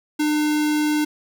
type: tone with notch filter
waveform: square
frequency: 301.4 Hz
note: D4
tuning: 45 cents sharp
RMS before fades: -20 dBFS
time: 0.19-1.05 s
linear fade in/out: 10 ms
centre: 710 Hz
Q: 1.7
effects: none